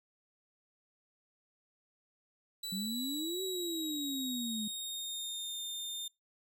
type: tone with pitch glide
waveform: sawtooth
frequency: 3951 to 3623 Hz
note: B7 to A7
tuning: 0 to +50 cents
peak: -35 dBFS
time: 2.63-6.08 s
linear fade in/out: 5 ms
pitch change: -150 cents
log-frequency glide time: 2.81-5.63 s
type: exponential two-way sweep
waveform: sine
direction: up then down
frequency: 188.8 to 384.2 to 209.8 Hz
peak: -36 dBFS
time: 2.72-4.68 s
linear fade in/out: 5 ms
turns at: 3.43 s
effects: noise-tail reverb RT60 0.2 s tail -24 dB re dry